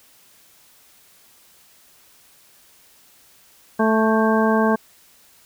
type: harmonic tone with a mistuned harmonic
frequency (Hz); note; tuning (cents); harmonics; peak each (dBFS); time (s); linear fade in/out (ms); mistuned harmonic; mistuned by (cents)
220; A3; 0; 1 / 2 / 3 / 4 / 5 / 7; -18 / -21 / -23 / -24 / -25 / -26; 3.79-4.76; 10; 7; +41
effects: white hiss -53 dBFS RMS until 5.45 s